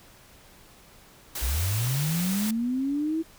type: noise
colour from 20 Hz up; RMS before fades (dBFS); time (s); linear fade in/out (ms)
white; -33; 1.35-2.51; 5
type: linear sweep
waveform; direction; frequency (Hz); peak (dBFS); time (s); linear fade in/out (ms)
sine; up; 54.6 to 329.6; -24; 1.41-3.23; 20
effects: pink hiss -53 dBFS RMS until 3.38 s